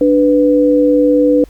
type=tone pair together; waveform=sine; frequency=294.1 / 495.8 Hz; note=D4 / B4; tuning=+3 / +7 cents; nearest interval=major sixth; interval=904 cents; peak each=-10 dBFS; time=0.01-1.44 s; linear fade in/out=2 ms; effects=added 50 Hz sine -36 dBFS peak until 1.49 s + pink hiss -49 dBFS RMS until 1.49 s